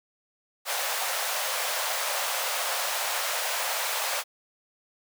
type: high-pass noise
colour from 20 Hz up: pink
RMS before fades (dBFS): -29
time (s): 0.65-4.24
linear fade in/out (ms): 50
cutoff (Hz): 540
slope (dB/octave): 48
effects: none